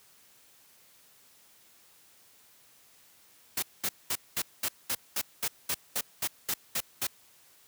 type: noise bursts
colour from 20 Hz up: white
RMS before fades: -30 dBFS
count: 14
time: 3.57-7.07 s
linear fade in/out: 5 ms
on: 55 ms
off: 210 ms
effects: white hiss -60 dBFS RMS until 7.67 s + high-pass 60 Hz 12 dB/octave